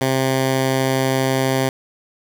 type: tone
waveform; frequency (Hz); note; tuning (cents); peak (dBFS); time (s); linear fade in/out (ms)
10% pulse; 132.3; C3; +20; -8; 0.01-1.69; 2
effects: none